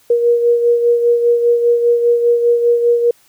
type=beating tone pair; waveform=sine; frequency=474 / 479 Hz; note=A#4 / A#4; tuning=+29 / +47 cents; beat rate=5 Hz; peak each=-10 / -19 dBFS; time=0.1-3.11 s; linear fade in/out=5 ms; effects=white hiss -52 dBFS RMS until 3.28 s